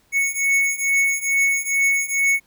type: beating tone pair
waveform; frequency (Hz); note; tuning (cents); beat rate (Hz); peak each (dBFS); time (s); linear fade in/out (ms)
square; 2210 / 2212.3; C#7 / C#7; -6 / -4; 2.3; -22 / -20; 0.12-2.4; 50
effects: pink hiss -60 dBFS RMS until 2.46 s